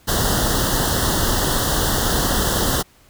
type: band-stop noise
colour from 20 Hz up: pink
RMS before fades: -19 dBFS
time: 0.07-2.83 s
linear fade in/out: 20 ms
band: 1900 to 2900 Hz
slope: 96 dB/octave
effects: pink hiss -53 dBFS RMS until 3.09 s